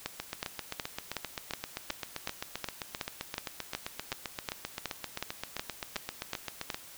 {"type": "two click trains", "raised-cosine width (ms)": 0.2, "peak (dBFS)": [-17, -15], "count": [51, 19], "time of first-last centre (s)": [[0.2, 6.745], [0.06, 6.702]], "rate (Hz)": [7.64, 2.71], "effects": ["white hiss -50 dBFS RMS until 6.97 s"]}